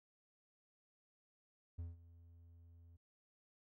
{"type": "tone with ADSR envelope", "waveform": "triangle", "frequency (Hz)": 84.7, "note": "E2", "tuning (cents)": 48, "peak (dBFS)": -39, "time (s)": [1.78, 2.97], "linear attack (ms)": 12, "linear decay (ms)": 170, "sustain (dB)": -18, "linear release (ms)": 13, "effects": []}